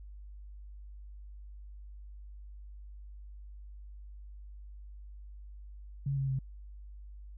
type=tone with pitch steps; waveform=sine; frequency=138.59 / 135.66 / 132.79 Hz; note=C#3 / C#3 / C3; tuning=0 / -37 / +26 cents; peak=-29 dBFS; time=6.06-6.39 s; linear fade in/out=5 ms; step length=110 ms; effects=added 50 Hz sine -45 dBFS peak until 7.37 s